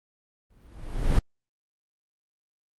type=noise with exponential growth; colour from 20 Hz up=brown; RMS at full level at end=-18 dBFS; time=0.5-1.19 s; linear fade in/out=5 ms; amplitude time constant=150 ms; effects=Opus 32 kbps